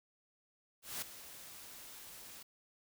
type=noise with ADSR envelope; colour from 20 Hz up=white; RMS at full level=-39 dBFS; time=0.82-2.43 s; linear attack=200 ms; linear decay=6 ms; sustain=-13 dB; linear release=7 ms; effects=none